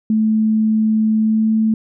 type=tone with pitch glide; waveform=sine; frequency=218.1 to 219.9 Hz; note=A3 to A3; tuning=-15 to -1 cents; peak=-12 dBFS; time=0.1-1.74 s; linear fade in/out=2 ms; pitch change=+14 cents; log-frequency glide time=1.18-1.51 s; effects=none